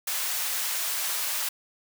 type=high-pass noise; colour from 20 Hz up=white; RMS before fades=-29 dBFS; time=0.07-1.49 s; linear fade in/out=5 ms; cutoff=770 Hz; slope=12 dB/octave; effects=none